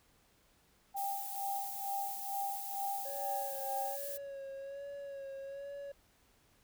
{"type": "tone with tremolo", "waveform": "sine", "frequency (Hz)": 794, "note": "G5", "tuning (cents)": 22, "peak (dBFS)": -34, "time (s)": [0.94, 3.97], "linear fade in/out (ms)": 20, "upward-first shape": "sine", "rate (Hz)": 2.2, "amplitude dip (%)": 75}
{"type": "noise", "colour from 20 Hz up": "violet", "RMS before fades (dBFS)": -43, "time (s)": [0.96, 4.18], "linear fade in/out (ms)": 20}
{"type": "tone with vibrato", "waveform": "triangle", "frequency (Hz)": 554.4, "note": "C#5", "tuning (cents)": 0, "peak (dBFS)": -40, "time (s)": [3.05, 5.92], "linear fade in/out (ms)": 5, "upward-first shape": "sine", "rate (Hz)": 1.2, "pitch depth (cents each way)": 34}
{"effects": ["pink hiss -69 dBFS RMS until 6.63 s"]}